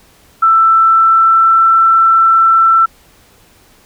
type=tone with pitch glide; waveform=sine; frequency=1329 to 1337.5 Hz; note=E6 to E6; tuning=+14 to +25 cents; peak=-5 dBFS; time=0.42-2.86 s; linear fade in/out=10 ms; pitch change=+11 cents; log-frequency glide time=0.68-1.67 s; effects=pink hiss -47 dBFS RMS until 3.85 s